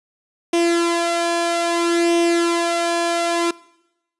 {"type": "tone with flanger", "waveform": "sawtooth", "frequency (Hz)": 340.4, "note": "F4", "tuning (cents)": -44, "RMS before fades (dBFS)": -19, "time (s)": [0.53, 3.51], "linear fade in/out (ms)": 5, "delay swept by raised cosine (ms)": [0.34, 1.74], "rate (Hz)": 0.61, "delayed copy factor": 0.6, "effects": ["noise-tail reverb RT60 0.9 s tail -22 dB re dry", "resampled to 24000 Hz"]}